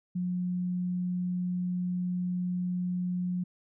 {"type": "tone", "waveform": "sine", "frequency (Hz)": 179.7, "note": "F3", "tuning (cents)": 50, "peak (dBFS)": -28, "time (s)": [0.15, 3.44], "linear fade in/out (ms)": 10, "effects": []}